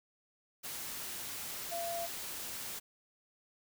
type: tone in noise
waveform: sine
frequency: 682 Hz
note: F5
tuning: 41 cents flat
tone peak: -36 dBFS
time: 1.71-2.07 s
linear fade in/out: 20 ms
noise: white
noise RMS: -42 dBFS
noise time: 0.63-2.8 s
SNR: +3 dB
effects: none